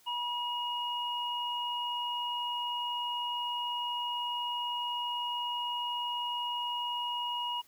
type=tone pair together; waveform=sine; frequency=966 / 2878 Hz; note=B5 / F#7; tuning=-39 / -49 cents; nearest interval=octave + perfect fifth; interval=1890 cents; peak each=-34 / -35 dBFS; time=0.06-7.62 s; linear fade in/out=20 ms; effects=white hiss -63 dBFS RMS until 7.67 s